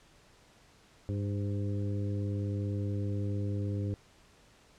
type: harmonic tone with a mistuned harmonic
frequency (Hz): 100.7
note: G2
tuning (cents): +47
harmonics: 1 / 2 / 3 / 4 / 5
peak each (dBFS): -31 / -40 / -40 / -44 / -46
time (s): 1.09-3.94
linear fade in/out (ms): 0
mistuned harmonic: 5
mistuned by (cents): +33
effects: pink hiss -61 dBFS RMS until 4.78 s + low-pass 8000 Hz 12 dB/octave